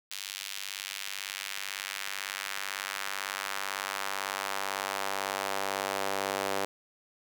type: tone with high-pass filter sweep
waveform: sawtooth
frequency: 98 Hz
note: G2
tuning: in tune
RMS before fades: -35 dBFS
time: 0.11-6.65 s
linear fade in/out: 0 ms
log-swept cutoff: 3300 to 520 Hz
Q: 1.1
effects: none